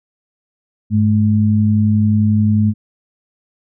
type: tone pair together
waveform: sine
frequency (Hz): 102.46 / 213.8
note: G#2 / A3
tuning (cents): -23 / -49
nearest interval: octave + minor second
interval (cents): 1274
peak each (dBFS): -13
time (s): 0.9-2.74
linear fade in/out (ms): 50
effects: none